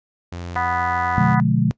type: tone with pitch glide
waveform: sawtooth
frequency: 87.31 to 87.87 Hz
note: F2 to F2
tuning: 0 to +11 cents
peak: -25 dBFS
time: 0.32-1.35 s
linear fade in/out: 5 ms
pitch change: +11 cents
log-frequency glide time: 0.74-1.07 s
type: harmonic tone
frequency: 246.9 Hz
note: B3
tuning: in tune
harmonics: 3 / 4 / 5 / 6 / 7 / 8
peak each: -23 / -24 / -27 / -29 / -30 / -31 dBFS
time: 0.56-1.4 s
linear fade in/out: 0 ms
type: chord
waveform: sine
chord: B diminished seventh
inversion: none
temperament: just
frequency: 123.47 / 148.16 / 177.8 / 213.4 Hz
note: B2 / D3 / F3 / Ab3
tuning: 0 / +16 / +31 / +47 cents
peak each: -20 dBFS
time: 1.18-1.71 s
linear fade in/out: 0 ms
effects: noise-tail reverb RT60 0.1 s tail -21 dB re dry + resampled to 16000 Hz